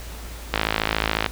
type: click train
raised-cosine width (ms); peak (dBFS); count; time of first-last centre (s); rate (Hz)
0.3; -3; 40; 0.54-1.262; 54
effects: added 56 Hz sine -34 dBFS peak until 1.31 s + pink hiss -40 dBFS RMS until 1.31 s